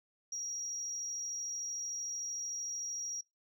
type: tone with amplitude modulation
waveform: sine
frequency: 5690 Hz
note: F8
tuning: 31 cents sharp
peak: -35 dBFS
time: 0.32-3.21 s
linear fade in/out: 5 ms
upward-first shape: sine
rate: 73.3 Hz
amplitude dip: 25%
effects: noise-tail reverb RT60 0.2 s tail -24 dB re dry + tanh soft clip ceiling -32 dBFS